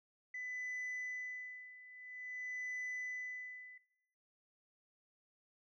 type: tone with tremolo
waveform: sine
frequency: 2000 Hz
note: B6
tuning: 21 cents sharp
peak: -36 dBFS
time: 0.34-3.78 s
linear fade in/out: 5 ms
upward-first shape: sine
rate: 0.5 Hz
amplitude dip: 85%
effects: noise-tail reverb RT60 1.0 s tail -20 dB re dry + tanh soft clip ceiling -38 dBFS